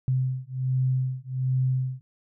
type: beating tone pair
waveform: sine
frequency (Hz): 128.9 / 130.2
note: C3 / C3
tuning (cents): -26 / -8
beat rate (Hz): 1.3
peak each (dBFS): -26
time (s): 0.08-2.01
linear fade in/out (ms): 0
effects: none